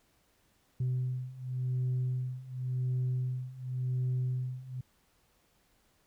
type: beating tone pair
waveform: sine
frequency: 126.5 / 127.41 Hz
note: B2 / C3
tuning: +42 / -46 cents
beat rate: 0.91 Hz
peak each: -33 / -31 dBFS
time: 0.8-4.81 s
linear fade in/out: 5 ms
effects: tanh soft clip ceiling -26 dBFS + pink hiss -70 dBFS RMS until 6.06 s